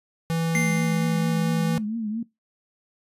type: tone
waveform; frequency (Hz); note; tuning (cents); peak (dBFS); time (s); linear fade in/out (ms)
square; 164.81; E3; 0; -23; 0.3-1.78; 0
type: tone with exponential decay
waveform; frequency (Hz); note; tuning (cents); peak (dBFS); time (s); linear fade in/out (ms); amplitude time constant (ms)
square; 2093; C7; 0; -23; 0.55-1.7; 0; 250
type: tone with vibrato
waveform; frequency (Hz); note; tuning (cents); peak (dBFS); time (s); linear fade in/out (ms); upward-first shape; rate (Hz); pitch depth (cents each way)
sine; 220; A3; 0; -25; 0.55-2.23; 5; triangle; 4.4; 110
effects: noise-tail reverb RT60 0.2 s tail -21 dB re dry + resampled to 32000 Hz